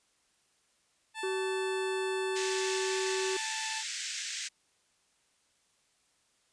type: tone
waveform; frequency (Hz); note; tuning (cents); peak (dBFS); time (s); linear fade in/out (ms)
15% pulse; 880; A5; 0; -30; 1.14-3.84; 50
type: harmonic tone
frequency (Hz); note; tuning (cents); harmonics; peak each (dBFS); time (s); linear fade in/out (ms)
380; F#4; +46; 1 / 3 / 4; -31 / -46 / -48; 1.23-3.37; 5
type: band-pass noise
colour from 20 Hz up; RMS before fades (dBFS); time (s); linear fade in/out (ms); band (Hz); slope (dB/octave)
white; -38; 2.35-4.49; 20; 1600 to 7900; 48
effects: white hiss -71 dBFS RMS until 6.52 s + resampled to 22050 Hz